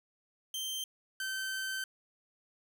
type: tone pair in turn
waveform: sawtooth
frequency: 3136 / 1543.7 Hz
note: G7 / G6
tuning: 0 / -27 cents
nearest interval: octave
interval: 1227 cents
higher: first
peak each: -32 / -31 dBFS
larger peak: second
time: 0.54-0.84 / 1.2-1.84 s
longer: second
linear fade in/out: 2 ms
effects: none